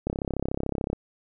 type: click train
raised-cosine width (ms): 2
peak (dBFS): -14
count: 30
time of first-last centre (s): 0.07-0.931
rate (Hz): 33.7
effects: none